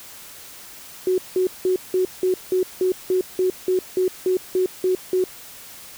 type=tone bursts; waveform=sine; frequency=370 Hz; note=F#4; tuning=in tune; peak=-16 dBFS; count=15; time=1.07-5.24 s; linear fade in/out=2 ms; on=110 ms; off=180 ms; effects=white hiss -41 dBFS RMS until 5.97 s